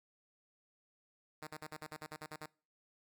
5% pulse tone bursts, 154.1 Hz, D#3, 16 cents flat, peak -33 dBFS, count 11, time 1.42-2.46 s, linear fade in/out 2 ms, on 50 ms, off 49 ms, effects noise-tail reverb RT60 0.4 s tail -24 dB re dry

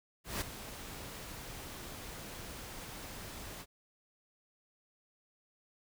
pink noise with ADSR envelope, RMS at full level -35 dBFS, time 0.24-3.66 s, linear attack 170 ms, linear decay 16 ms, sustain -11 dB, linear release 54 ms, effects none

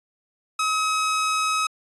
sawtooth tone, 1275 Hz, D#6, 42 cents sharp, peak -17 dBFS, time 0.59-1.67 s, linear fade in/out 5 ms, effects resampled to 24000 Hz

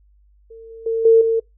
sine tone with level steps, 452.4 Hz, A4, 48 cents sharp, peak -36 / -34 / -17 / -7 / -14 dBFS, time 0.5-1.4 s, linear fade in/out 10 ms, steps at 0.7 / 0.86 / 1.05 / 1.21 s, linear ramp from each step 5 ms, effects noise-tail reverb RT60 0.2 s tail -25 dB re dry + added 50 Hz sine -51 dBFS peak until 1.57 s

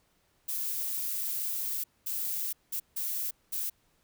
violet noise bursts at uneven times, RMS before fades -33 dBFS, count 5, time 0.48-1.84 / 2.06-2.53 / 2.72-2.8 / 2.96-3.31 / 3.52-3.7 s, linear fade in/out 10 ms, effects pink hiss -70 dBFS RMS until 4.03 s

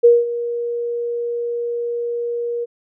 sine tone with ADSR envelope, 474.2 Hz, A#4, 30 cents sharp, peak -5 dBFS, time 0.03-2.66 s, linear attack 19 ms, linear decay 200 ms, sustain -15 dB, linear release 27 ms, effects none

